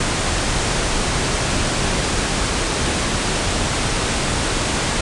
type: low-pass noise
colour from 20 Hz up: pink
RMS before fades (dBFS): -20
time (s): 0-5.01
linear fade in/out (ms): 5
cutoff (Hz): 9700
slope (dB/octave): 96
effects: none